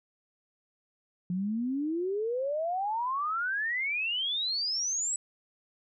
sine exponential sweep, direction up, 174.61 to 7970 Hz, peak -28 dBFS, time 1.3-5.16 s, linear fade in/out 2 ms, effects none

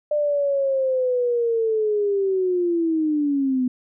sine linear sweep, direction down, 599 to 248.4 Hz, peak -18 dBFS, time 0.11-3.68 s, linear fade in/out 5 ms, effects none

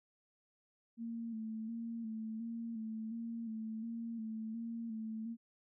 sine tone with vibrato, 225.5 Hz, A3, 43 cents sharp, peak -39 dBFS, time 0.97-5.37 s, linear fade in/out 50 ms, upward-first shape square, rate 1.4 Hz, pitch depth 38 cents each way, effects none

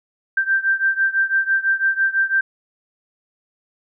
sine beating tone pair, 1568 / 1574 Hz, G6 / G6, 0 / +7 cents, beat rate 6 Hz, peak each -18 / -20 dBFS, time 0.37-2.41 s, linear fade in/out 5 ms, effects none

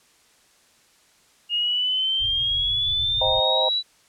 sine exponential sweep, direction up, 2844 to 3955 Hz, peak -20 dBFS, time 1.49-3.83 s, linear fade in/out 50 ms
pink low-pass noise, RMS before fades -36 dBFS, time 2.19-3.41 s, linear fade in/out 20 ms, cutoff 130 Hz, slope 96 dB/octave
sine chord, C minor seventh, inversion none, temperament just, 523.3 / 627.9 / 784.9 / 941.9 Hz, C5 / Eb5 / G5 / Bb5, 0 / +16 / +2 / +18 cents, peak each -25 / -25 / -27 / -28 dBFS, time 3.21-3.69 s, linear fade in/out 5 ms
effects white hiss -58 dBFS RMS until 4.08 s + low-pass 9000 Hz 12 dB/octave

